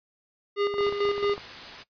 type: tone with tremolo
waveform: square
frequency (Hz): 406.6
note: G#4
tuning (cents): -37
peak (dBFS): -23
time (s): 0.56-1.37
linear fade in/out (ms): 50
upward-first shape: square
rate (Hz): 4.5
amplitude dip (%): 55
type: clicks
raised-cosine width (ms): 1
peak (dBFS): -24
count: 10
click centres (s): 0.741 / 0.808 / 0.867 / 0.925 / 1.053 / 1.09 / 1.18 / 1.243 / 1.296 / 1.379
type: noise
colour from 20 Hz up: white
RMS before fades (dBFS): -40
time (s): 0.81-1.84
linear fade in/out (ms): 20
effects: noise-tail reverb RT60 0.1 s tail -18 dB re dry + resampled to 11025 Hz